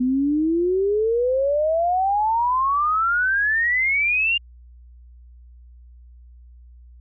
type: exponential sweep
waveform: sine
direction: up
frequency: 246.9 to 2828 Hz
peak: -17 dBFS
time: 0-4.38 s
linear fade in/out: 10 ms
effects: added 60 Hz sine -43 dBFS peak until 7 s